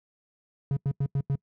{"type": "tone bursts", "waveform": "triangle", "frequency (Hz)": 138.59, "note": "C#3", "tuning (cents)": 0, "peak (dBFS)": -21, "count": 5, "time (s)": [0.71, 1.355], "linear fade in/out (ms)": 2, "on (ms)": 57, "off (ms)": 90, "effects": ["noise-tail reverb RT60 0.1 s tail -25 dB re dry"]}